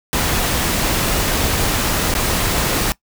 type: noise with dropouts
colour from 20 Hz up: pink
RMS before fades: -18 dBFS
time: 0.13-2.92 s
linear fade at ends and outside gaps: 0 ms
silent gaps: 2.139-2.151 s
effects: noise-tail reverb RT60 0.1 s tail -20 dB re dry